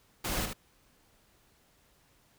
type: noise with echo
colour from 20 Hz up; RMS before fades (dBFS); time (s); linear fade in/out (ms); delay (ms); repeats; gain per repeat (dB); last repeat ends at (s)
pink; -33; 0.24-0.46; 10; 75; 1; -6; 0.535
effects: pink hiss -66 dBFS RMS until 2.38 s